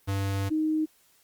square / sine tone pair in turn, 98.2 / 311.8 Hz, G2 / D#4, +4 / +4 cents, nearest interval octave + minor sixth, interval 2000 cents, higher second, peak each -26 / -23 dBFS, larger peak second, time 0.07-0.5 / 0.5-0.86 s, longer first, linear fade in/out 20 ms, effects white hiss -63 dBFS RMS until 1.23 s + Opus 32 kbps

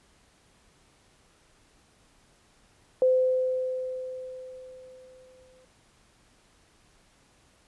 sine tone with exponential decay, 513 Hz, C5, 34 cents flat, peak -17 dBFS, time 3.02-5.65 s, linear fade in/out 1 ms, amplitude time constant 570 ms, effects pink hiss -62 dBFS RMS until 7.67 s + resampled to 24000 Hz

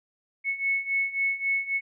sine beating tone pair, 2200 / 2203.7 Hz, C#7 / C#7, -14 / -11 cents, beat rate 3.7 Hz, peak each -29 / -26 dBFS, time 0.44-1.81 s, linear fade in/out 50 ms, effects none

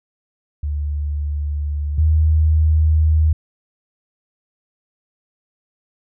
sine tone pair in turn, 73.42 / 78.16 Hz, D2 / D#2, 0 / +8 cents, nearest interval minor second, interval 108 cents, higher second, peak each -19 / -11 dBFS, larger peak second, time 0.63-1.98 / 1.98-3.33 s, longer neither, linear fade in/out 5 ms, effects none

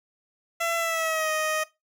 15% pulse tone with pitch glide, 672 to 623.4 Hz, E5 to D#5, +33 to +3 cents, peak -18 dBFS, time 0.6-1.64 s, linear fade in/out 10 ms, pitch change -130 cents, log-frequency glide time 0.77-1.31 s, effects noise-tail reverb RT60 0.2 s tail -18 dB re dry

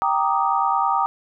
sine chord, Eb major seventh, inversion first, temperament equal, 784 / 932.3 / 1174.7 / 1244.5 Hz, G5 / Bb5 / D6 / Eb6, 0 / 0 / 0 / 0 cents, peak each -22 / -22 / -25 / -23 dBFS, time 0.02-1.06 s, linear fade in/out 0 ms, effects none

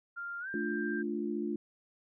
sine tone with pitch glide, 1396 to 1585.2 Hz, F6 to G6, -1 to +19 cents, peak -37 dBFS, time 0.16-1.03 s, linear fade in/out 20 ms, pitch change +220 cents, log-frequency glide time 0.4-0.48 s
sine chord, D minor, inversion second, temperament equal, 220 / 293.7 / 349.2 Hz, A3 / D4 / F4, 0 / 0 / 0 cents, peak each -36 / -37 / -36 dBFS, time 0.54-1.56 s, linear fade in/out 2 ms
effects none

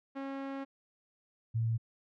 sawtooth / sine tone pair in turn, 272.8 / 113.68 Hz, C#4 / A#2, -28 / -43 cents, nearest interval octave + minor third, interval 1515 cents, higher first, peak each -33 / -28 dBFS, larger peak second, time 0.15-0.65 / 1.54-1.78 s, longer first, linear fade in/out 20 ms, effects low-pass 2000 Hz 12 dB/octave

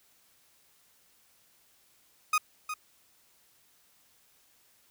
30% pulse tone with echo, 1244.5 Hz, D#6, in tune, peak -20 dBFS, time 2.33-2.38 s, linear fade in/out 5 ms, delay 360 ms, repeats 1, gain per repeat -10 dB, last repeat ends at 2.74 s, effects white hiss -65 dBFS RMS until 4.9 s

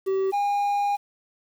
triangle tone pair in turn, 384.6 / 812.4 Hz, G4 / G#5, -33 / -38 cents, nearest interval octave + minor second, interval 1295 cents, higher second, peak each -19 dBFS, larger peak neither, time 0.06-0.32 / 0.32-0.97 s, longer second, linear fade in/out 20 ms, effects 8-bit

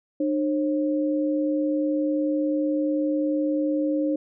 sine tone pair together, 301.9 / 538 Hz, D4 / C5, +48 / +48 cents, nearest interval minor seventh, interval 1000 cents, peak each -22 / -27 dBFS, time 0.2-4.16 s, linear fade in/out 5 ms, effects none

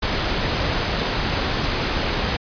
pink noise, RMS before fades -22 dBFS, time 0.02-2.37 s, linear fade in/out 10 ms, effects resampled to 11025 Hz

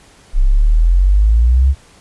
sine exponential sweep, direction up, 31.13 to 69.9 Hz, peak -7 dBFS, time 0.33-1.75 s, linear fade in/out 50 ms, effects pink hiss -46 dBFS RMS until 2 s + resampled to 24000 Hz

